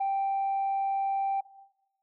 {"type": "tone", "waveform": "sine", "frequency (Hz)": 784, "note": "G5", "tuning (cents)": 0, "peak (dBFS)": -24, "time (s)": [0, 1.41], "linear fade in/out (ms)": 10, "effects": ["noise-tail reverb RT60 1.0 s tail -18 dB re dry", "tanh soft clip ceiling -23 dBFS"]}